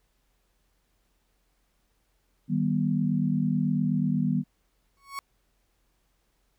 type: chord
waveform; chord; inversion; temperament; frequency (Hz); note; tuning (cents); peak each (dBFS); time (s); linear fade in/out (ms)
sine; Eb augmented; none; just; 155.56 / 194.45 / 243.1; Eb3 / G3 / B3; 0 / -14 / -27; -27; 2.48-4.44; 50
type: tone with exponential growth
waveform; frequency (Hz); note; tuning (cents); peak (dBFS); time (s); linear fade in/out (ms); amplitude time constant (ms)
35% pulse; 1108.7; C#6; 0; -28; 4.97-5.19; 0; 47
effects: added 44 Hz sine -70 dBFS peak until 6.58 s + pink hiss -73 dBFS RMS until 6.58 s